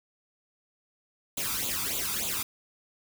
white noise with flanger, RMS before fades -31 dBFS, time 1.37-2.43 s, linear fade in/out 5 ms, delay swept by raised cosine 0.27 to 0.86 ms, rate 3.4 Hz, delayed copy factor +0.8, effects none

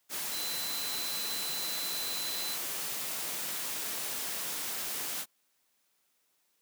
sine tone in noise, 4033 Hz, B7, 36 cents sharp, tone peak -37 dBFS, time 0.3-2.58 s, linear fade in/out 50 ms, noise white, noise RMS -36 dBFS, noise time 0.09-5.26 s, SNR -4 dB, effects white hiss -74 dBFS RMS until 6.61 s + high-pass 150 Hz 12 dB/octave

